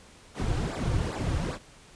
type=noise with flanger; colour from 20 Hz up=brown; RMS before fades=-29 dBFS; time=0.34-1.59 s; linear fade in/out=50 ms; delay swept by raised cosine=0.32 to 4.92 ms; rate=2.5 Hz; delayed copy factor=-0.9; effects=pink hiss -53 dBFS RMS until 1.95 s + resampled to 22050 Hz